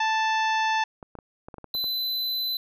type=harmonic tone; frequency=880 Hz; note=A5; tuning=in tune; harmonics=1 / 2 / 3 / 4 / 5 / 6 / 7; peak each=-23 / -28 / -32 / -35 / -41 / -42 / -43 dBFS; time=0-0.84 s; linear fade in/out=5 ms
type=clicks; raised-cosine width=1 ms; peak=-26 dBFS; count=9; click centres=1.028 / 1.153 / 1.188 / 1.485 / 1.542 / 1.583 / 1.643 / 1.75 / 1.842 s
type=tone; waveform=square; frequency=4022 Hz; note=B7; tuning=31 cents sharp; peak=-26 dBFS; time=1.74-2.57 s; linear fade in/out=2 ms
effects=none